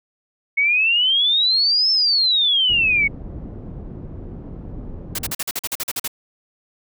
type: exponential two-way sweep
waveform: sine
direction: up then down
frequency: 2197 to 5330 to 2197 Hz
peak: -14 dBFS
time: 0.57-3.08 s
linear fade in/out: 10 ms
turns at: 1.91 s
type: low-pass noise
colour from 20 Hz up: pink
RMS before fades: -33 dBFS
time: 2.69-5.33 s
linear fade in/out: 5 ms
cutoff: 340 Hz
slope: 12 dB/octave
type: noise bursts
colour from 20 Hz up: white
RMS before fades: -24 dBFS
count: 12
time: 5.15-6.078 s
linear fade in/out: 5 ms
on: 37 ms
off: 44 ms
effects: none